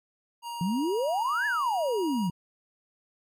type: tone with pitch glide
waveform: square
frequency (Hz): 943 to 953.4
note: A#5 to A#5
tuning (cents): +20 to +39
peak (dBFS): -35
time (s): 0.42-2.31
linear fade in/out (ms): 50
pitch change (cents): +19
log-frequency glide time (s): 0.73-0.88
type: exponential two-way sweep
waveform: sine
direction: up then down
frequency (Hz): 165.1 to 1760 to 165.1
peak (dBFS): -25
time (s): 0.61-2.3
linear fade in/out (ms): 2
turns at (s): 1.46
effects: none